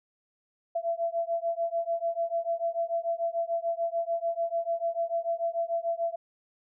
sine beating tone pair, 670 / 676.8 Hz, E5 / E5, +28 / +45 cents, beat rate 6.8 Hz, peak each -30 dBFS, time 0.75-6.16 s, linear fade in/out 10 ms, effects none

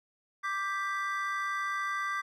triangle chord, G major, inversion second, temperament equal with one note detuned, 1174.7 / 1576.2 / 1975.5 Hz, D6 / G6 / B6, 0 / +9 / 0 cents, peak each -31 / -35 / -35 dBFS, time 0.43-2.22 s, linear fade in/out 20 ms, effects none

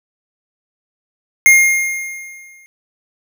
square tone with exponential decay, 2129 Hz, C7, 30 cents sharp, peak -4 dBFS, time 1.46-2.66 s, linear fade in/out 0 ms, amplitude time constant 260 ms, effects none

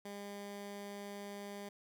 15% pulse tone, 202.2 Hz, G#3, 46 cents flat, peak -38 dBFS, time 0.05-1.69 s, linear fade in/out 5 ms, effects none

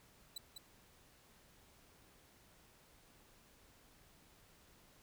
sawtooth tone with echo, 3974 Hz, B7, 10 cents sharp, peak -39 dBFS, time 0.36-0.38 s, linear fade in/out 5 ms, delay 200 ms, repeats 1, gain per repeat -5 dB, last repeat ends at 0.58 s, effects pink hiss -66 dBFS RMS until 5.02 s

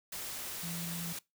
sine tone in noise, 170 Hz, F3, 46 cents flat, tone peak -39 dBFS, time 0.63-1.13 s, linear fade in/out 5 ms, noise white, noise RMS -41 dBFS, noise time 0.12-1.19 s, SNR -1 dB, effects noise-tail reverb RT60 0.2 s tail -22 dB re dry

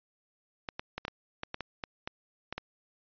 clicks, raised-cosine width 0.3 ms, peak -19 dBFS, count 12, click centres 0.688 / 0.795 / 0.98 / 1.051 / 1.081 / 1.434 / 1.544 / 1.607 / 1.838 / 2.075 / 2.526 / 2.58 s, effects resampled to 11025 Hz

